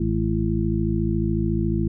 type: harmonic tone with a mistuned harmonic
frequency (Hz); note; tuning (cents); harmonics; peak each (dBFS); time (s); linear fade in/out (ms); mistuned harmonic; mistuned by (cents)
54; A1; -32; 1 / 2 / 3 / 4 / 6; -26 / -26 / -26 / -26 / -26; 0-1.88; 5; 6; +64
effects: none